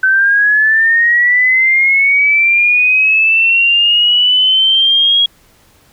sine linear sweep, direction up, 1524 to 3312 Hz, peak -7 dBFS, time 0.03-5.26 s, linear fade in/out 5 ms, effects pink hiss -49 dBFS RMS until 5.92 s

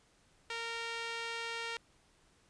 sawtooth tone with band-pass filter, 461.8 Hz, A#4, 16 cents flat, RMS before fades -40 dBFS, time 0.5-1.77 s, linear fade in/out 2 ms, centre 2700 Hz, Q 0.98, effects pink hiss -68 dBFS RMS until 2.49 s + resampled to 22050 Hz

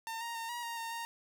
sawtooth tone with pitch steps, 906 / 933 / 914 / 956 / 932 / 916 / 927 Hz, A#5 / A#5 / A#5 / A#5 / A#5 / A#5 / A#5, -50 / +1 / -34 / +43 / -1 / -31 / -10 cents, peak -34 dBFS, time 0.07-1.05 s, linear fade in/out 0 ms, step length 140 ms, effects none

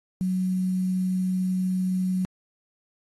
sine tone with quantisation, 185 Hz, F#3, in tune, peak -22 dBFS, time 0.21-2.25 s, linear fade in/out 0 ms, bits 8, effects AAC 32 kbps

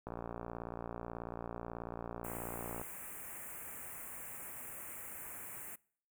click train, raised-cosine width 1 ms, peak -28 dBFS, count 161, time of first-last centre 0.07-2.814 s, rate 58.3 Hz
white band-stop noise, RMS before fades -47 dBFS, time 2.24-5.76 s, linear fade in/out 10 ms, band 2500 to 7600 Hz, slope 48 dB/octave
effects noise-tail reverb RT60 0.6 s tail -25 dB re dry

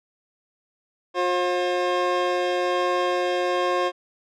25% pulse tone pair together, 357.6 / 535.8 Hz, F4 / C5, +41 / +41 cents, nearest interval perfect fifth, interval 700 cents, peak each -20 dBFS, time 1.14-3.92 s, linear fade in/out 50 ms, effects low-pass 4000 Hz 12 dB/octave

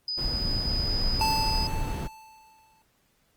sine tone, 4978 Hz, D#8, in tune, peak -28 dBFS, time 0.08-1.67 s, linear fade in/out 2 ms
brown noise, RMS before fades -29 dBFS, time 0.17-2.08 s, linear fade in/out 20 ms
square tone with exponential decay, 880 Hz, A5, in tune, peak -23 dBFS, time 1.21-2.82 s, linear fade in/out 1 ms, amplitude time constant 350 ms
effects pink hiss -68 dBFS RMS until 3.36 s + Opus 24 kbps

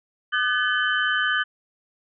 sine tone cluster, 1213 / 1512 / 1716 / 3045 Hz, D#6 / F#6 / A6 / F#7, -44 / +37 / -44 / +49 cents, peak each -28 / -23 / -25 / -28 dBFS, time 0.32-1.44 s, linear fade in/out 20 ms, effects none

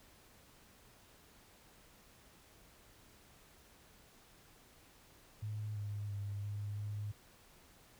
sine tone with pitch steps, 106.3 / 103.1 / 101.1 / 102.8 / 104 Hz, G#2 / G#2 / G#2 / G#2 / G#2, +41 / -12 / -46 / -17 / +3 cents, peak -38 dBFS, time 5.42-7.12 s, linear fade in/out 10 ms, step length 340 ms, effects pink hiss -63 dBFS RMS until 7.99 s

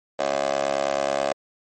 15% pulse tone with high-pass filter, 69.3 Hz, C#2, in tune, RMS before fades -24 dBFS, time 0.19-1.33 s, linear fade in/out 5 ms, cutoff 550 Hz, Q 4.3, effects MP3 32 kbps

